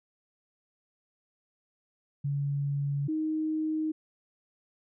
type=tone pair in turn; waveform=sine; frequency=141.7 / 312.5 Hz; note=C#3 / D#4; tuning=+38 / +8 cents; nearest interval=octave + major second; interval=1370 cents; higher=second; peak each=-27 dBFS; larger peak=neither; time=2.24-3.08 / 3.08-3.92 s; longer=neither; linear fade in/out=10 ms; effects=none